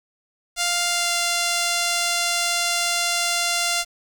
5% pulse tone with pitch glide, 698.5 to 693.7 Hz, F5 to F5, 0 to -12 cents, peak -8 dBFS, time 0.56-3.85 s, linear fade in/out 50 ms, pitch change -12 cents, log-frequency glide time 0.9-1.11 s, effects 7-bit

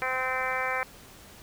harmonic tone, 258.3 Hz, C4, 22 cents flat, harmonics 2 / 3 / 4 / 5 / 6 / 7 / 8 / 9, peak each -35 / -35 / -35 / -35 / -35 / -35 / -35 / -35 dBFS, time 0.02-0.83 s, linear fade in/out 0 ms, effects pink hiss -50 dBFS RMS until 1.42 s

